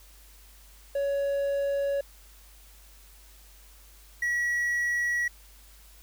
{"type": "tone pair in turn", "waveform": "triangle", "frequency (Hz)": [560, 1925.4], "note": ["C#5", "B6"], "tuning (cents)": [18, -45], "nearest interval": "octave + major sixth", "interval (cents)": 2137, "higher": "second", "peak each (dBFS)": -23, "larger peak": "neither", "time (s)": [[0.95, 2.01], [4.22, 5.28]], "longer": "neither", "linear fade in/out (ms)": 5, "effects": ["added 50 Hz sine -52 dBFS peak until 6.02 s", "white hiss -56 dBFS RMS until 6.02 s"]}